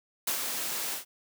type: noise with ADSR envelope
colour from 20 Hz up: white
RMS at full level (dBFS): -28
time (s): 0.27-1.05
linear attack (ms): 5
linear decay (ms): 92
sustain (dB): -5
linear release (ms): 120
effects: high-pass 200 Hz 12 dB/octave